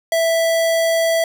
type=tone; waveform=square; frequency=659.3 Hz; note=E5; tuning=in tune; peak=-15 dBFS; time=0.12-1.24 s; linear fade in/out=2 ms; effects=none